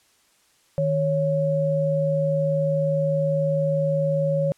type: tone pair together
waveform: sine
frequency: 155.57 / 554.4 Hz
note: D#3 / C#5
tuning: 0 / 0 cents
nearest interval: octave + minor seventh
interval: 2200 cents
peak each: -23 / -21 dBFS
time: 0.78-4.52 s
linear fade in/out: 0 ms
effects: white hiss -61 dBFS RMS until 4.57 s + low-pass 10000 Hz 12 dB/octave